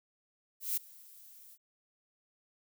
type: noise with ADSR envelope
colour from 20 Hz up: violet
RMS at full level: -31 dBFS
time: 0.6-1.58 s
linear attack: 170 ms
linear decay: 9 ms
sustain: -24 dB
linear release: 50 ms
effects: none